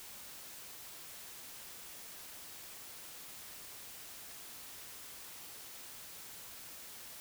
silence, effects white hiss -50 dBFS RMS until 7.2 s

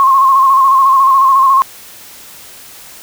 sine tone with vibrato, 1074 Hz, C6, 45 cents sharp, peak -5 dBFS, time 0-1.62 s, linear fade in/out 0 ms, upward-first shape square, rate 14 Hz, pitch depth 38 cents each way, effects white hiss -35 dBFS RMS until 3.02 s

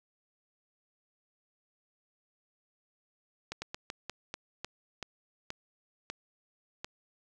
slowing click train, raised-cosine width 0.2 ms, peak -20 dBFS, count 11, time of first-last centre 3.52-6.845 s, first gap 100 ms, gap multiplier 1.25, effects none

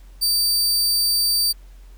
sawtooth tone, 4640 Hz, D8, 22 cents flat, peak -14 dBFS, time 0.21-1.53 s, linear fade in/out 20 ms, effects added 44 Hz sine -40 dBFS peak until 1.97 s + pink hiss -57 dBFS RMS until 1.97 s

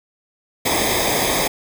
pink noise with comb filter, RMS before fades -19 dBFS, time 0.65-1.48 s, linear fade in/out 10 ms, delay 0.7 ms, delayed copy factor -0.8, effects none

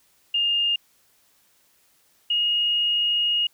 sine tone pair in turn, 2823 / 2867 Hz, F7 / F7, +18 / +45 cents, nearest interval unison, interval 27 cents, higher second, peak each -19 dBFS, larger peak neither, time 0.34-0.76 / 2.3-3.47 s, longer second, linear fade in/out 5 ms, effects white hiss -62 dBFS RMS until 3.53 s

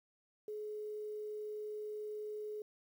sine tone, 424.3 Hz, G#4, 37 cents sharp, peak -40 dBFS, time 0.48-2.62 s, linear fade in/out 2 ms, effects 11-bit

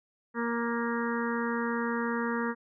harmonic tone, 234.3 Hz, A#3, 9 cents sharp, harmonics 1 / 2 / 4 / 5 / 6 / 7 / 8, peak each -31 / -34 / -37 / -38 / -39 / -39 / -40 dBFS, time 0.34-2.55 s, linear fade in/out 50 ms, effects none

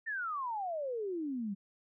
sine exponential sweep, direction down, 1837 to 190 Hz, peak -34 dBFS, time 0.06-1.55 s, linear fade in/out 20 ms, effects none

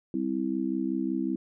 sine chord, C major, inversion second, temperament just, 196.22 / 261.6 / 327 Hz, G3 / C4 / E4, +2 / 0 / -14 cents, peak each -33 / -30 / -30 dBFS, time 0.14-1.36 s, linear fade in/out 2 ms, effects none

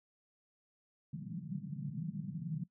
white band-pass noise, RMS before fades -41 dBFS, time 1.13-2.64 s, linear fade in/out 5 ms, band 140 to 190 Hz, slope 48 dB/octave, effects noise-tail reverb RT60 0.1 s tail -19 dB re dry

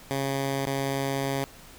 10% pulse tone with dropouts, 136.9 Hz, C#3, 21 cents flat, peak -18 dBFS, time 0.11-1.44 s, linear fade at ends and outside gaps 0 ms, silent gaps 0.654-0.666 s, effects pink hiss -49 dBFS RMS until 1.78 s

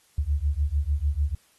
sine beating tone pair, 69.3 / 76 Hz, C#2 / D#2, 0 / -40 cents, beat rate 6.7 Hz, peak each -25 dBFS, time 0.18-1.35 s, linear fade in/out 5 ms, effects white hiss -62 dBFS RMS until 1.58 s + AAC 32 kbps

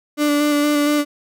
35% pulse tone with vibrato, 293.7 Hz, D4, in tune, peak -13 dBFS, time 0.17-1.05 s, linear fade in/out 50 ms, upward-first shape square, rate 4.3 Hz, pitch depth 14 cents each way, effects none

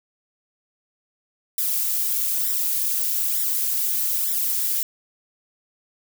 violet noise with flanger, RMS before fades -23 dBFS, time 1.58-4.83 s, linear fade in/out 2 ms, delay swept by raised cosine 0.54 to 4.64 ms, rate 1.1 Hz, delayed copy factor +1, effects none

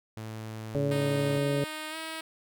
sawtooth tone, 110 Hz, A2, in tune, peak -33 dBFS, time 0.17-1.38 s, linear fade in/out 0 ms
harmonic tone, 142 Hz, C#3, 42 cents sharp, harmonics 1 / 2 / 3 / 4, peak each -29 / -32 / -32 / -31 dBFS, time 0.75-1.64 s, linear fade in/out 0 ms
5% pulse tone with pitch glide, 309.6 to 320.5 Hz, D#4 to E4, -9 to -49 cents, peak -24 dBFS, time 0.91-2.21 s, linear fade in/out 5 ms, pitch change +60 cents, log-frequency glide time 1.9-1.96 s
effects none

